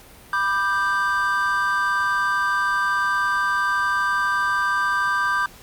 triangle chord, G major, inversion first, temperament equal with one note detuned, 987.8 / 1189 / 1568 Hz, B5 / D6 / G6, 0 / +21 / 0 cents, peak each -25 / -21 / -20 dBFS, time 0.33-5.46 s, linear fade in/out 2 ms, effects pink hiss -46 dBFS RMS until 5.62 s + Opus 48 kbps

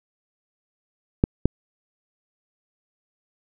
clicks, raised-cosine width 3 ms, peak -3 dBFS, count 2, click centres 1.239 / 1.456 s, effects none

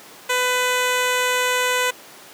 10% pulse tone with low-pass filter, 500 Hz, B4, 21 cents sharp, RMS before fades -20 dBFS, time 0.29-1.91 s, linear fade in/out 10 ms, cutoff 11000 Hz, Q 0.94, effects pink hiss -42 dBFS RMS until 2.33 s + high-pass 300 Hz 12 dB/octave

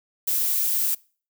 violet noise, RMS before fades -23 dBFS, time 0.27-0.95 s, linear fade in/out 10 ms, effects noise-tail reverb RT60 0.4 s tail -24 dB re dry

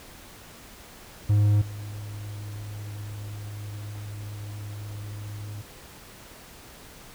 triangle tone with level steps, 103.83 Hz, G#2, in tune, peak -15 / -32 dBFS, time 1.29-5.62 s, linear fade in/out 10 ms, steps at 1.61 s, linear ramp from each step 10 ms, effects pink hiss -47 dBFS RMS until 7.14 s

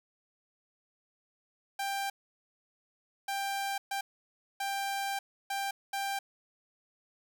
sawtooth tone bursts at uneven times, 790 Hz, G5, 13 cents sharp, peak -28 dBFS, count 6, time 1.79-2.1 / 3.28-3.78 / 3.91-4.01 / 4.6-5.19 / 5.5-5.71 / 5.93-6.19 s, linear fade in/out 5 ms, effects none

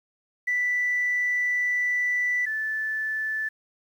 sine tone pair in turn, 1975.5 / 1749.3 Hz, B6 / A6, 0 / -11 cents, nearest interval major second, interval 211 cents, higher first, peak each -21 / -25 dBFS, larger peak first, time 0.47-2.46 / 2.46-3.49 s, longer first, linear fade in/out 10 ms, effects tanh soft clip ceiling -17 dBFS + 9-bit

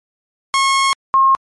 sawtooth / sine tone pair in turn, 1087 / 1073.3 Hz, C#6 / C6, -34 / +44 cents, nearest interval unison, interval 22 cents, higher first, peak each -8 dBFS, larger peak neither, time 0.54-0.93 / 1.14-1.35 s, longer first, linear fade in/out 0 ms, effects low-pass 10000 Hz 12 dB/octave + MP3 48 kbps

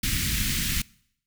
pink band-stop noise, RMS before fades -26 dBFS, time 0.03-0.82 s, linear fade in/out 5 ms, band 240 to 1800 Hz, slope 24 dB/octave, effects noise-tail reverb RT60 0.7 s tail -24 dB re dry

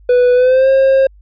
triangle tone with pitch glide, 493.9 to 535.5 Hz, B4 to C5, 0 to +40 cents, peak -5 dBFS, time 0.09-1.07 s, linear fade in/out 5 ms, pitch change +140 cents, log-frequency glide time 0.34-0.69 s, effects added 50 Hz sine -40 dBFS peak until 1.21 s + resampled to 11025 Hz

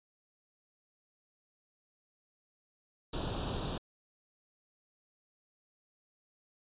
pink noise with comb filter, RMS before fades -36 dBFS, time 3.13-3.78 s, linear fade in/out 5 ms, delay 0.24 ms, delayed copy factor +0.9, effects resampled to 8000 Hz

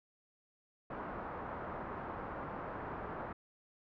white low-pass noise, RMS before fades -43 dBFS, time 0.9-3.33 s, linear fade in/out 5 ms, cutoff 1300 Hz, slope 24 dB/octave, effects none

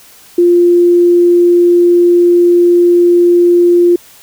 sine tone, 349.2 Hz, F4, in tune, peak -4 dBFS, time 0.38-3.96 s, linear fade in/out 5 ms, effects white hiss -40 dBFS RMS until 4.22 s

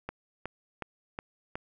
click train, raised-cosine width 0.5 ms, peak -20 dBFS, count 5, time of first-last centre 0.09-1.555 s, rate 2.73 Hz, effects none

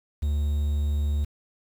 triangle tone, 73.4 Hz, D2, in tune, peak -20 dBFS, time 0.22-1.25 s, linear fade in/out 10 ms, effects 8-bit

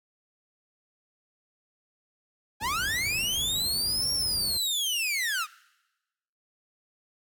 sawtooth linear two-way sweep, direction up then down, 795 to 5588 to 1178 Hz, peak -23 dBFS, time 2.6-5.47 s, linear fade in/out 50 ms, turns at 4.12 s
brown noise, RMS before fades -37 dBFS, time 2.61-4.57 s, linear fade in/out 2 ms
effects noise-tail reverb RT60 1.0 s tail -21 dB re dry + high-pass 60 Hz 12 dB/octave

